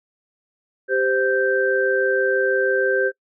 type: tone cluster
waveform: sine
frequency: 392.8 / 519 / 1565 Hz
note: G4 / C5 / G6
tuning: +4 / -14 / -3 cents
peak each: -21 dBFS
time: 0.88-3.12 s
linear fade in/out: 50 ms
effects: noise-tail reverb RT60 0.1 s tail -23 dB re dry